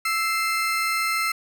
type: tone pair together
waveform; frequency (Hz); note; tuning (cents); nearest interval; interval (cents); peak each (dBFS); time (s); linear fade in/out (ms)
35% pulse; 1318.5 / 2093; E6 / C7; 0 / 0; minor sixth; 800; -23; 0.05-1.32; 5
effects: none